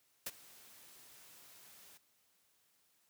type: noise with ADSR envelope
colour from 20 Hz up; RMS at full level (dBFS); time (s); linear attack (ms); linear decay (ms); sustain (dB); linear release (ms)
white; -38; 0.26-1.98; 7; 36; -21; 13
effects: white hiss -74 dBFS RMS until 3.09 s + high-pass 80 Hz 12 dB/octave